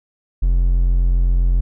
triangle tone, 43.8 Hz, F1, 6 cents sharp, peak -10 dBFS, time 0.42-1.61 s, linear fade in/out 10 ms, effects none

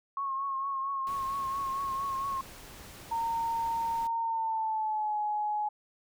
sine tone with vibrato, 1089 Hz, C#6, 31 cents flat, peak -30 dBFS, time 0.17-2.41 s, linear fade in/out 2 ms, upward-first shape triangle, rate 4.4 Hz, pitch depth 42 cents each way
pink noise, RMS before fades -48 dBFS, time 1.07-4.07 s, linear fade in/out 0 ms
sine tone with pitch glide, 918 to 841.8 Hz, A#5 to G#5, -27 to +23 cents, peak -28 dBFS, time 3.11-5.69 s, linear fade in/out 10 ms, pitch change -150 cents, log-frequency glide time 4.19-5.18 s
effects none

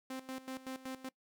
sawtooth tone with tremolo, 261.6 Hz, C4, in tune, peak -36 dBFS, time 0.1-1.09 s, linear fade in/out 5 ms, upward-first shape square, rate 5.3 Hz, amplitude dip 80%, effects noise-tail reverb RT60 0.1 s tail -21 dB re dry

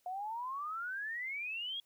sine exponential sweep, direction up, 711 to 3346 Hz, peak -37 dBFS, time 0.06-1.8 s, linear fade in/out 2 ms, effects white hiss -74 dBFS RMS until 1.85 s

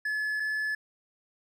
triangle tone pair in turn, 1715 / 1722 Hz, A6 / A6, -45 / -38 cents, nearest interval unison, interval 7 cents, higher second, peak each -26 dBFS, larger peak neither, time 0.05-0.4 / 0.4-0.75 s, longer neither, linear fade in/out 5 ms, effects none

